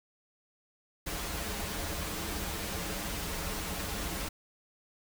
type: noise with comb filter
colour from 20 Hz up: pink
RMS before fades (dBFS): -36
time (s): 1.06-4.29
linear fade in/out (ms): 10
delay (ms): 8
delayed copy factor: -0.75
effects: none